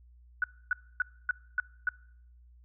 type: tone bursts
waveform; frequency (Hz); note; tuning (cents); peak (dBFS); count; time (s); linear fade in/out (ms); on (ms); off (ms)
sine; 1480; F#6; 0; -24; 6; 0.42-1.89; 2; 20; 270
effects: noise-tail reverb RT60 0.7 s tail -24 dB re dry + added 60 Hz sine -54 dBFS peak until 2.64 s